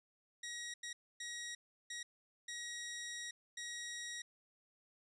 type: tone bursts at uneven times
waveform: 15% pulse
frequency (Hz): 1900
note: A#6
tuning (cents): +33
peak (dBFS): -37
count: 6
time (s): 0.43-0.74 / 0.83-0.93 / 1.2-1.55 / 1.9-2.03 / 2.48-3.31 / 3.57-4.22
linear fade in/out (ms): 5
effects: resampled to 22050 Hz